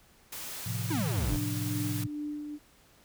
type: noise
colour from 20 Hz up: white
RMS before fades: -40 dBFS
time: 0.32-2.04 s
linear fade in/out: 5 ms
type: chord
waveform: sine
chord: F major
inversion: first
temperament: equal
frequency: 110 / 130.81 / 174.61 Hz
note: A2 / C3 / F3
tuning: 0 / 0 / 0 cents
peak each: -33 / -37 / -39 dBFS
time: 0.66-2.07 s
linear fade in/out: 5 ms
type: exponential sweep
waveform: square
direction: down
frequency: 349.2 to 38 Hz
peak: -30 dBFS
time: 0.9-1.37 s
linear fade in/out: 10 ms
type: tone with tremolo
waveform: sine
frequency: 296.6 Hz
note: D4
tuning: 17 cents sharp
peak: -32 dBFS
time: 1.27-2.59 s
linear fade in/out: 50 ms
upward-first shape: sine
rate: 2.3 Hz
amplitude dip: 40%
effects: pink hiss -61 dBFS RMS until 3.04 s